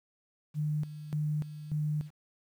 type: tone with tremolo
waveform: sine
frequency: 150.9 Hz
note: D3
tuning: 47 cents sharp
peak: -28 dBFS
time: 0.54-2.11 s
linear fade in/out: 50 ms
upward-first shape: square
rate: 1.7 Hz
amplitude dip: 75%
effects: 10-bit